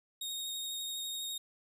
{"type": "tone with vibrato", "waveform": "sawtooth", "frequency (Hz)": 3729, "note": "A#7", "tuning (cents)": 0, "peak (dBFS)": -34, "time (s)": [0.21, 1.38], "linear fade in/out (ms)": 5, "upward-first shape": "sine", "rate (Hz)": 12, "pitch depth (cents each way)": 18, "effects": []}